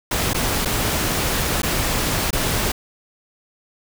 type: noise with dropouts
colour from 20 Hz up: pink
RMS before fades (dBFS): -21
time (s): 0.11-2.72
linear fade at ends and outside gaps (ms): 5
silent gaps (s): 0.334-0.344 / 0.65-0.656 / 1.62-1.631 / 2.307-2.329
effects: none